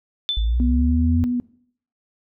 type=tone with exponential decay; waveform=sine; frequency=3520 Hz; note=A7; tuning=in tune; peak=-17 dBFS; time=0.29-0.62 s; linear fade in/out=0 ms; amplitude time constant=70 ms
type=linear sweep; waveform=sine; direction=up; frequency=51.91 to 88.6 Hz; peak=-17 dBFS; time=0.37-1.24 s; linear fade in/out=0 ms
type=tone with vibrato; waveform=sine; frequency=245 Hz; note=B3; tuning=14 cents flat; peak=-19 dBFS; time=0.6-1.4 s; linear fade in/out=0 ms; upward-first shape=sine; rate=10 Hz; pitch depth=9 cents each way
effects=noise-tail reverb RT60 0.6 s tail -21 dB re dry